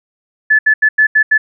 sine tone bursts at uneven times, 1731 Hz, A6, 29 cents flat, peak -6 dBFS, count 6, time 0.5-0.59 / 0.66-0.74 / 0.82-0.89 / 0.98-1.07 / 1.15-1.23 / 1.31-1.38 s, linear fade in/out 10 ms, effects none

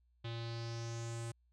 square tone with low-pass filter sweep, 116.1 Hz, A#2, 7 cents flat, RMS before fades -42 dBFS, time 0.24-1.32 s, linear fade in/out 10 ms, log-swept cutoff 3500 to 8700 Hz, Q 4.1, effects added 60 Hz sine -69 dBFS peak until 1.52 s

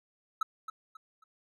triangle tone with echo, 1300 Hz, E6, 24 cents flat, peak -24 dBFS, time 0.41-0.43 s, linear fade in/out 5 ms, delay 270 ms, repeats 3, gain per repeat -10 dB, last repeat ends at 1.24 s, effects none

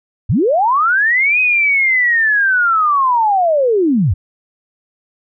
sine linear two-way sweep, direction up then down, 71.4 to 2530 to 71.4 Hz, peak -10 dBFS, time 0.29-4.14 s, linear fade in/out 10 ms, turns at 1.4 s, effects none

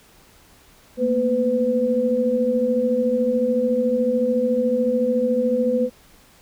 sine tone cluster, 226.5 / 240.3 / 504 Hz, A#3 / B3 / B4, -50 / -47 / +35 cents, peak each -25 / -23 / -19 dBFS, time 0.97-5.9 s, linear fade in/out 50 ms, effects pink hiss -52 dBFS RMS until 6.41 s

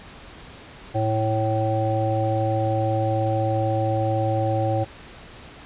harmonic tone, 110 Hz, A2, in tune, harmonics 1 / 3 / 5 / 7, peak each -23 / -28 / -25 / -26 dBFS, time 0.94-4.85 s, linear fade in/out 20 ms, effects pink hiss -43 dBFS RMS until 5.65 s + resampled to 8000 Hz

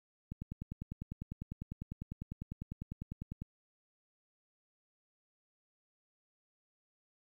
click train, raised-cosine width 5 ms, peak -29 dBFS, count 32, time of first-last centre 0.32-3.42 s, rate 10 Hz, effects 11-bit

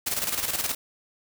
white noise with tremolo, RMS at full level -26 dBFS, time 0.06-0.75 s, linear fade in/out 10 ms, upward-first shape square, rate 19 Hz, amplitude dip 60%, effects none

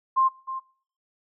sine tone with echo, 1055 Hz, C6, 14 cents sharp, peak -17 dBFS, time 0.16-0.29 s, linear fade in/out 20 ms, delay 310 ms, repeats 1, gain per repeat -12 dB, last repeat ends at 0.6 s, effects noise-tail reverb RT60 0.5 s tail -20 dB re dry

